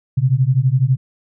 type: beating tone pair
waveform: sine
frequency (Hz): 124.5 / 136.5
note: B2 / C#3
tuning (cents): +14 / -26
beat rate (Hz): 12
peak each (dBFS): -15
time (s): 0.17-0.97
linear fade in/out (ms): 10
effects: none